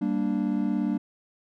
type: chord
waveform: triangle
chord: G minor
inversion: none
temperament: equal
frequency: 196 / 233.1 / 293.7 Hz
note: G3 / Bb3 / D4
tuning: 0 / 0 / 0 cents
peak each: -26 dBFS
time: 0.01-0.98 s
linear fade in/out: 10 ms
effects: none